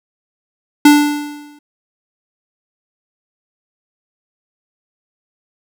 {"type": "tone with exponential decay", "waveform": "square", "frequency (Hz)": 293.6, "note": "D4", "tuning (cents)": 0, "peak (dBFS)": -3, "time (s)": [0.85, 1.59], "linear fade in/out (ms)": 5, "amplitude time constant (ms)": 160, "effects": []}